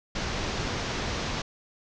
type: low-pass noise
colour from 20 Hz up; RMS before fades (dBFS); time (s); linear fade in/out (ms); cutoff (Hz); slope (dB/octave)
pink; -31; 0.15-1.42; 5; 6400; 48
effects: none